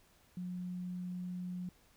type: tone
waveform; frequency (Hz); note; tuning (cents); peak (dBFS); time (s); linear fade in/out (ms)
sine; 180; F#3; -47; -38; 0.37-1.69; 2
effects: pink hiss -67 dBFS RMS until 1.96 s